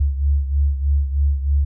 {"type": "beating tone pair", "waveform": "sine", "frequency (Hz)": [70, 73.2], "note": ["C#2", "D2"], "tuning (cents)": [18, -5], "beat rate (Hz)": 3.2, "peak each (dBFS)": [-16, -22], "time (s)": [0, 1.65], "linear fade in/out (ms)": 10, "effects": []}